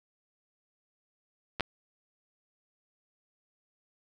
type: clicks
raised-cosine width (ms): 0.3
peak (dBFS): -19 / -11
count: 2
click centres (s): 1.598 / 1.607
effects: none